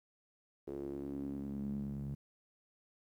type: tone with band-pass filter sweep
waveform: sawtooth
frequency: 69.8 Hz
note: C#2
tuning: 13 cents sharp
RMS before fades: -41 dBFS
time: 0.67-2.15 s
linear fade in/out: 10 ms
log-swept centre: 390 to 160 Hz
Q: 5.3
effects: 12-bit